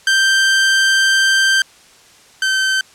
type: tone pair in turn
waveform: sawtooth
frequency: 1568 / 1544.6 Hz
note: G6 / G6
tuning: 0 / -26 cents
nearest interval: unison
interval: 26 cents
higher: first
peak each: -7 / -10 dBFS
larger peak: first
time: 0.07-1.62 / 2.42-2.81 s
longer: first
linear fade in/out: 2 ms
effects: white hiss -46 dBFS RMS until 2.94 s + low-pass 8000 Hz 12 dB/octave